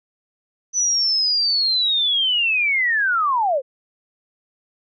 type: linear sweep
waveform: sine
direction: down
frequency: 6020 to 492.4 Hz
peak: -16 dBFS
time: 0.73-3.62 s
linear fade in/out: 50 ms
effects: none